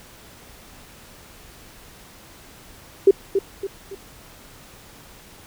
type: tone with echo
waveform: sine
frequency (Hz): 392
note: G4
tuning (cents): 0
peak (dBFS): -7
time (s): 3.07-3.11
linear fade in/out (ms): 5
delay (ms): 280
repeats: 3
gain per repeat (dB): -8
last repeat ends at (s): 3.95
effects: pink hiss -46 dBFS RMS until 5.46 s